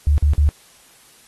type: tone bursts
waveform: sine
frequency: 73.3 Hz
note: D2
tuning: 3 cents flat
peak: -11 dBFS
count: 3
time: 0.07-0.49 s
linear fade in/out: 0 ms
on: 110 ms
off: 45 ms
effects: white hiss -50 dBFS RMS until 1.27 s + AAC 32 kbps